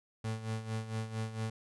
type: tone with tremolo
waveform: 35% pulse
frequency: 110.9 Hz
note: A2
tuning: 14 cents sharp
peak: -31 dBFS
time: 0.24-1.5 s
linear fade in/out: 5 ms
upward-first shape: sine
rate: 4.4 Hz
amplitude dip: 70%
effects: resampled to 24000 Hz